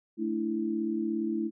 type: chord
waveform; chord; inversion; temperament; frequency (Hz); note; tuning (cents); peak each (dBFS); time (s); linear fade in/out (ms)
sine; A suspended fourth; none; equal with one note detuned; 220 / 292.5 / 329.6; A3 / D4 / E4; 0 / -7 / 0; -32 / -36 / -30; 0.17-1.51; 50
effects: none